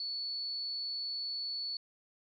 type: tone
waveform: sine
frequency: 4435 Hz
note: C#8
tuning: in tune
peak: -35 dBFS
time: 0-1.77 s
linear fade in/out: 2 ms
effects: none